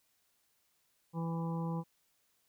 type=harmonic tone with a mistuned harmonic; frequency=166.1 Hz; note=E3; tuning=13 cents sharp; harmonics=1 / 2 / 3 / 5 / 6 / 7; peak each=-34 / -46 / -45 / -47 / -46 / -56 dBFS; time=1.13-1.84 s; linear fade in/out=50 ms; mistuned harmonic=5; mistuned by=-19 cents; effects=white hiss -75 dBFS RMS until 2.48 s